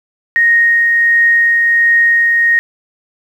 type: tone with tremolo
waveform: sine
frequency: 1864.7 Hz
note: A#6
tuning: in tune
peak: -6 dBFS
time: 0.36-2.59 s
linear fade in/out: 0 ms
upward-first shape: triangle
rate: 1.4 Hz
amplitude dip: 25%
effects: 7-bit